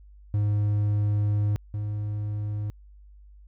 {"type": "tone pair in turn", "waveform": "triangle", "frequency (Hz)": [103.83, 104.55], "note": ["G#2", "G#2"], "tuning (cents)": [0, 12], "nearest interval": "unison", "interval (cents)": 12, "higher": "second", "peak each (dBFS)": [-19, -25], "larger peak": "first", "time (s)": [[0.34, 1.56], [1.74, 2.7]], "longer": "first", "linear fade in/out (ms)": 0, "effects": ["added 50 Hz sine -47 dBFS peak until 3.47 s"]}